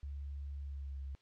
sine tone with pitch glide, 70.4 to 68.28 Hz, C#2 to C#2, +27 to -26 cents, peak -40 dBFS, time 0.03-1.15 s, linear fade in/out 0 ms, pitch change -53 cents, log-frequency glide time 0.63-0.99 s, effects white hiss -72 dBFS RMS until 1.21 s + low-pass 4000 Hz 12 dB/octave

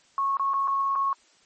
sine tone with dropouts, 1098 Hz, C#6, 17 cents flat, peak -22 dBFS, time 0.18-1.13 s, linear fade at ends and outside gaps 1 ms, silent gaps 0.37-0.396 / 0.535-0.54 / 0.675-0.68 / 0.954-0.958 s, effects white hiss -60 dBFS RMS until 1.45 s + MP3 32 kbps

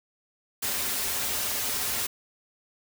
white noise with comb filter, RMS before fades -29 dBFS, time 0.62-2.07 s, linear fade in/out 10 ms, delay 6.1 ms, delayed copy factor -0.8, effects none

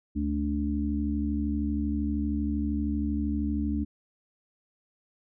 harmonic tone, 72.8 Hz, D2, 15 cents flat, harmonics 1 / 3 / 4, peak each -30 / -30 / -30 dBFS, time 0.15-3.85 s, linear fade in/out 20 ms, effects none

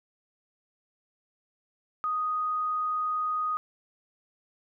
sine tone, 1244.5 Hz, D#6, in tune, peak -26 dBFS, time 2.04-3.57 s, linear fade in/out 0 ms, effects none

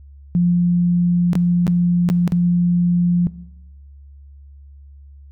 sine tone with dropouts, 175 Hz, F3, 4 cents sharp, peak -12 dBFS, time 0.35-3.27 s, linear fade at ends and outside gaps 0 ms, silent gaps 1.332-1.354 / 1.668-1.678 / 2.089-2.1 / 2.277-2.321 s, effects noise-tail reverb RT60 0.9 s tail -18 dB re dry + added 70 Hz sine -39 dBFS peak until 5.31 s

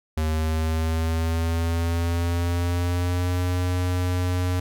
square tone with pitch glide, 78.4 to 90.06 Hz, D#2 to F#2, +14 to -46 cents, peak -22 dBFS, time 0.17-4.6 s, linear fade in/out 5 ms, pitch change +240 cents, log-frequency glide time 0.27-3.41 s, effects none

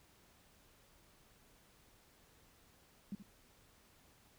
sine tone with echo, 200 Hz, G3, 35 cents sharp, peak -39 dBFS, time 3.12-3.15 s, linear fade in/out 2 ms, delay 76 ms, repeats 1, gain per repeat -11 dB, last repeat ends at 3.226 s, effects pink hiss -67 dBFS RMS until 4.38 s

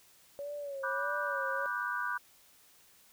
sine tone with vibrato, 561 Hz, C#5, 21 cents sharp, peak -37 dBFS, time 0.39-1.66 s, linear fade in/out 0 ms, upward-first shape sine, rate 1.6 Hz, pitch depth 71 cents each way
sine chord, G major seventh, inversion first, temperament just, 980 / 1176 / 1470 / 1568 Hz, B5 / D6 / F#6 / G6, -14 / +2 / -12 / 0 cents, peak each -39 / -38 / -36 / -38 dBFS, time 0.83-2.18 s, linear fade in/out 10 ms
effects white hiss -62 dBFS RMS until 3.12 s

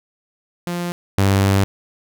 sawtooth tone pair in turn, 174.61 / 98 Hz, F3 / G2, 0 / 0 cents, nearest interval minor seventh, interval 1000 cents, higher first, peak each -18 / -9 dBFS, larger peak second, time 0.67-0.92 / 1.18-1.64 s, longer second, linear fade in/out 0 ms, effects none

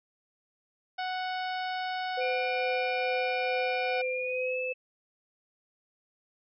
harmonic tone, 740 Hz, F#5, in tune, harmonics 1 / 2 / 3 / 4 / 5 / 6 / 7, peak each -32 / -38 / -42 / -44 / -46 / -48 / -49 dBFS, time 0.98-4.02 s, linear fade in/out 10 ms
sine tone with tremolo, 509 Hz, C5, 48 cents flat, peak -29 dBFS, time 2.17-4.73 s, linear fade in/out 10 ms, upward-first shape sine, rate 2.3 Hz, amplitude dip 30%
sine tone with pitch glide, 2387 to 2618 Hz, D7 to E7, +28 to -13 cents, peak -33 dBFS, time 2.2-4.74 s, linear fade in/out 20 ms, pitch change +159 cents, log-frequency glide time 4.1-4.59 s
effects none

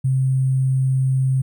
sine tone with sample-and-hold, 131.7 Hz, C3, 12 cents sharp, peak -15 dBFS, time 0.04-1.42 s, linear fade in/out 10 ms, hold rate 8820 Hz, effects none

